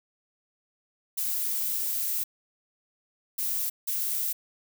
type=noise bursts at uneven times; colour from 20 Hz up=violet; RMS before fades=-29 dBFS; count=3; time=1.17-2.24 / 3.38-3.7 / 3.87-4.33 s; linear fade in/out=10 ms; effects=none